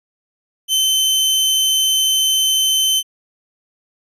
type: tone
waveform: sawtooth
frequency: 3074 Hz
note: G7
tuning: 35 cents flat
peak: -10 dBFS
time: 0.68-3.03 s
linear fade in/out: 50 ms
effects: resampled to 32000 Hz